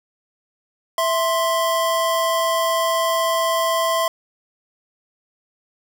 square tone pair together, 659 / 1049.3 Hz, E5 / C6, -1 / +5 cents, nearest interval minor sixth, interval 806 cents, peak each -21 dBFS, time 0.98-4.08 s, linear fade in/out 2 ms, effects none

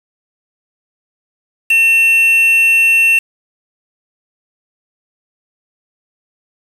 triangle tone with quantisation, 2700 Hz, E7, 41 cents sharp, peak -6 dBFS, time 1.7-3.19 s, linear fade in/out 5 ms, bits 4, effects none

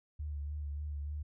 sine tone with vibrato, 73.42 Hz, D2, in tune, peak -36 dBFS, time 0.19-1.23 s, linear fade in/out 10 ms, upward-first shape sine, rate 3.4 Hz, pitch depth 37 cents each way, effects none

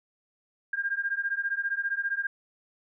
sine beating tone pair, 1600 / 1615 Hz, G6 / G#6, +35 / -49 cents, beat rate 15 Hz, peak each -30 dBFS, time 0.73-2.27 s, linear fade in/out 5 ms, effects none

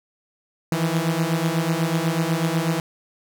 sawtooth beating tone pair, 160 / 168.1 Hz, D#3 / E3, +49 / +34 cents, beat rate 8.1 Hz, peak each -19 dBFS, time 0.72-2.8 s, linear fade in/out 2 ms, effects none

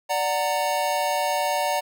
square chord, D augmented, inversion none, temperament equal with one note detuned, 587.3 / 740 / 922.2 Hz, D5 / F#5 / A#5, 0 / 0 / -19 cents, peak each -27 dBFS, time 0.09-1.81 s, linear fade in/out 20 ms, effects none

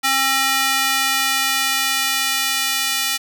square tone with high-pass filter sweep, 268.3 Hz, C4, 44 cents sharp, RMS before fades -19 dBFS, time 0.03-3.18 s, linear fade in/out 20 ms, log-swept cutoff 1300 to 2600 Hz, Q 0.76, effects none

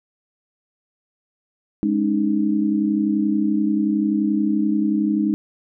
sine chord, Ab suspended fourth, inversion none, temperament equal with one note detuned, 207.7 / 277.2 / 308.6 Hz, Ab3 / Db4 / Eb4, 0 / 0 / -14 cents, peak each -20 / -25 / -20 dBFS, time 1.83-5.34 s, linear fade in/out 0 ms, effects none

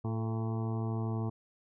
harmonic tone with a mistuned harmonic, 112.6 Hz, A2, 40 cents sharp, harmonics 1 / 2 / 3 / 4 / 6 / 7 / 8 / 9 / 10, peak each -32 / -38 / -42 / -44 / -48 / -49 / -50 / -51 / -52 dBFS, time 0.04-1.3 s, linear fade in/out 10 ms, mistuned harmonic 4, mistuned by -35 cents, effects none

